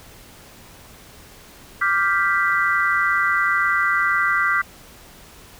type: chord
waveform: sine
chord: G dominant seventh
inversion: second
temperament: equal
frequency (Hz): 1174.7 / 1396.9 / 1568 / 1975.5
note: D6 / F6 / G6 / B6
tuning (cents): 0 / 0 / 0 / 0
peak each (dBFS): -22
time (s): 1.81-4.62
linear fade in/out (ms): 10
effects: pink hiss -45 dBFS RMS until 5.59 s